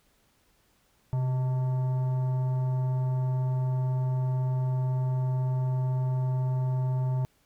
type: tone with frequency modulation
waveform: sine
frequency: 130 Hz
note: C3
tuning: 11 cents flat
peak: -22 dBFS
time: 1.13-7.25 s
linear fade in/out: 0 ms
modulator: 762 Hz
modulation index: 0.22
effects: tanh soft clip ceiling -23 dBFS + pink hiss -67 dBFS RMS until 7.45 s